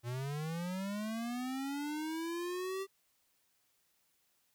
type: linear sweep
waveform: square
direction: up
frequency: 116.54 to 391.8 Hz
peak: -37 dBFS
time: 0.03-2.87 s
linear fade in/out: 50 ms
effects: white hiss -75 dBFS RMS until 4.54 s